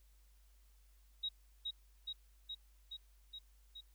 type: tone with echo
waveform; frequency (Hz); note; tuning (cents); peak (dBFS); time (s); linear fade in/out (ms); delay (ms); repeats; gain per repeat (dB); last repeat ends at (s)
sine; 3807; A#7; +36; -36; 1.23-1.29; 10; 420; 6; -2; 3.81
effects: added 50 Hz sine -63 dBFS peak until 3.94 s + white hiss -75 dBFS RMS until 3.94 s